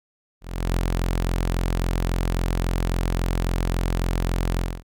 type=tone with ADSR envelope; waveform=sawtooth; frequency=43.65 Hz; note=F1; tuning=in tune; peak=-15 dBFS; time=0.41-4.83 s; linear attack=360 ms; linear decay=7 ms; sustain=-2 dB; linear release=240 ms; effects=none